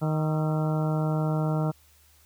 harmonic tone with a mistuned harmonic, 155.56 Hz, D#3, in tune, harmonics 1 / 2 / 3 / 4 / 5 / 6 / 7 / 8 / 9, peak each -24 / -33 / -36 / -34 / -38 / -41 / -45 / -44 / -41 dBFS, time 0.01-1.72 s, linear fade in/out 20 ms, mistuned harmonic 9, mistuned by -59 cents, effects added 75 Hz sine -60 dBFS peak until 2.25 s + white hiss -60 dBFS RMS until 2.25 s

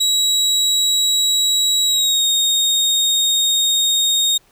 30% pulse tone with pitch glide, 3873 to 3715 Hz, B7 to A#7, -35 to -7 cents, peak -11 dBFS, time 0-4.38 s, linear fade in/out 10 ms, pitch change -72 cents, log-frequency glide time 1.85-2.25 s, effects pink hiss -55 dBFS RMS until 4.51 s

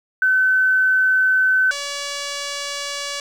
sine / 5% pulse tone pair in turn, 1521 / 569.7 Hz, F#6 / C#5, +47 / +47 cents, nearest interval octave + perfect fourth, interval 1700 cents, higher first, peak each -13 dBFS, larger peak neither, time 0.22-1.71 / 1.71-3.2 s, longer neither, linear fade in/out 2 ms, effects low-pass 10000 Hz 12 dB/octave + 8-bit

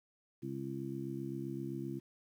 harmonic tone, 67.7 Hz, C#2, 40 cents flat, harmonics 2 / 3 / 4 / 5, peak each -43 / -45 / -44 / -42 dBFS, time 0.42-2 s, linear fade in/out 20 ms, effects 11-bit

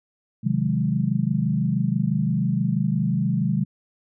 sine chord, Ab dominant seventh, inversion first, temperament equal with one note detuned, 130.81 / 155.56 / 181.71 / 207.7 Hz, C3 / Eb3 / Gb3 / Ab3, 0 / 0 / -31 / 0 cents, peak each -25 dBFS, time 0.43-3.65 s, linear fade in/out 20 ms, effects none

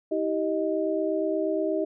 sine tone cluster, 321.3 / 389.7 / 624 Hz, E4 / G4 / D#5, -44 / -10 / +5 cents, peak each -28 dBFS, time 0.11-1.85 s, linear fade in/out 10 ms, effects none

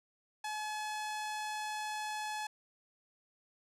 sawtooth tone with low-pass filter, 853 Hz, G#5, 46 cents sharp, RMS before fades -39 dBFS, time 0.44-2.47 s, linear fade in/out 5 ms, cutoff 9400 Hz, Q 0.87, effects none

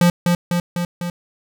square tone with echo, 174.61 Hz, F3, in tune, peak -11 dBFS, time 0.01-0.1 s, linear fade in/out 2 ms, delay 250 ms, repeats 4, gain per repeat -3 dB, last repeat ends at 1.1 s, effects none

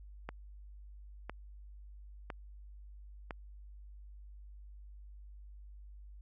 click train, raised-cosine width 0.5 ms, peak -25 dBFS, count 4, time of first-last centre 0.29-3.308 s, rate 0.994 Hz, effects added 50 Hz sine -49 dBFS peak until 6.21 s

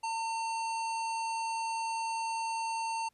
harmonic tone, 905 Hz, A5, 48 cents sharp, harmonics 1 / 3 / 5 / 7 / 9 / 10, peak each -32 / -42 / -46 / -49 / -51 / -52 dBFS, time 0.03-3.09 s, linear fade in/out 10 ms, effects pink hiss -74 dBFS RMS until 3.13 s + resampled to 32000 Hz

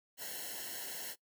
white noise with comb filter, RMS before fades -43 dBFS, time 0.17-1.16 s, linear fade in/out 50 ms, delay 0.83 ms, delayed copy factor -0.95, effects noise-tail reverb RT60 0.1 s tail -21 dB re dry

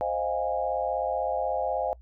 sine chord, F minor seventh, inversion second, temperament equal with one note detuned, 523.3 / 622.3 / 698.5 / 822.5 Hz, C5 / Eb5 / F5 / Ab5, 0 / 0 / 0 / -17 cents, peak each -31 dBFS, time 0.01-1.93 s, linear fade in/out 0 ms, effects noise-tail reverb RT60 0.1 s tail -23 dB re dry + added 60 Hz sine -47 dBFS peak until 2.01 s

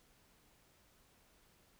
silence, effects pink hiss -69 dBFS RMS until 1.79 s

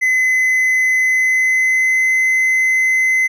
triangle tone with pitch glide, 2032 to 2047 Hz, B6 to C7, +49 to -38 cents, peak -10 dBFS, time 0.01-3.28 s, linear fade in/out 20 ms, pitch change +13 cents, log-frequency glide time 0.99-2.11 s, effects none

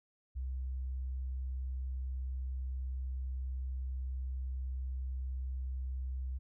sine tone, 64.6 Hz, C2, 21 cents flat, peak -35 dBFS, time 0.35-6.39 s, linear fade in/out 20 ms, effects none

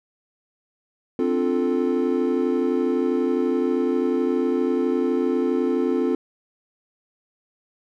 triangle chord, D minor seventh, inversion third, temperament equal, 261.6 / 293.7 / 349.2 / 440 Hz, C4 / D4 / F4 / A4, 0 / 0 / 0 / 0 cents, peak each -21 / -27 / -22 / -23 dBFS, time 1.19-6.15 s, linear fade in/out 2 ms, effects none

